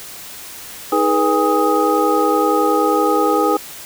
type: tone cluster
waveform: sine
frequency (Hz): 315.6 / 417.6 / 488.2 / 814 / 1253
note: D#4 / G#4 / B4 / G#5 / D#6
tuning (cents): +25 / +10 / -20 / -35 / +12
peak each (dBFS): -19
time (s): 0.92-3.57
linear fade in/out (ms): 5
effects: white hiss -34 dBFS RMS until 3.85 s